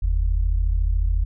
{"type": "tone pair together", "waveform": "sine", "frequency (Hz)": [43.8, 77.78], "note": ["F1", "D#2"], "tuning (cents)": [6, 0], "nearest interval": "minor seventh", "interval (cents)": 994, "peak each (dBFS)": [-18, -24], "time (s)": [0.02, 1.25], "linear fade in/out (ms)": 10, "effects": []}